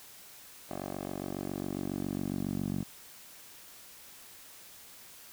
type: tone with band-pass filter sweep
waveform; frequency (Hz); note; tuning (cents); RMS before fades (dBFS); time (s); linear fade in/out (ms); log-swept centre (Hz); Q
10% pulse; 47.3; F#1; +39; -36; 0.69-2.84; 20; 580 to 200; 1.5
effects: white hiss -52 dBFS RMS until 5.32 s